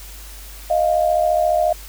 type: tone pair together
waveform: sine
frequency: 623 / 697.4 Hz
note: D#5 / F5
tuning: +2 / -3 cents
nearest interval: major second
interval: 195 cents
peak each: -17 dBFS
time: 0.7-1.73 s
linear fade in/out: 5 ms
effects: added 50 Hz sine -36 dBFS peak until 1.88 s + white hiss -40 dBFS RMS until 1.88 s